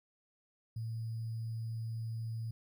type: tone with sample-and-hold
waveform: sine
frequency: 113 Hz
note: A2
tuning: 47 cents sharp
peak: -36 dBFS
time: 0.76-2.51 s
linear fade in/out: 5 ms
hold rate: 4900 Hz
effects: none